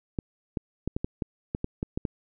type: clicks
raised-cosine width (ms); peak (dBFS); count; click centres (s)
3; -15; 11; 0.188 / 0.572 / 0.876 / 0.965 / 1.045 / 1.222 / 1.549 / 1.644 / 1.829 / 1.975 / 2.052
effects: none